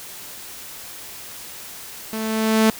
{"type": "tone with level ramp", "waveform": "sawtooth", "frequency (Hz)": 220, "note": "A3", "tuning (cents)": 0, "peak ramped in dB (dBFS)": [-22, -8], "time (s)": [2.13, 2.7], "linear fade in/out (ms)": 0, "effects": ["white hiss -37 dBFS RMS until 2.79 s"]}